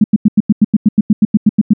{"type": "tone bursts", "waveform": "sine", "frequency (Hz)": 211.2, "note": "G#3", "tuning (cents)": 29, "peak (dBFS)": -3, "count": 15, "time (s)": [0.01, 1.735], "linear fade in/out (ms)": 5, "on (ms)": 31, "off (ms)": 90, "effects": []}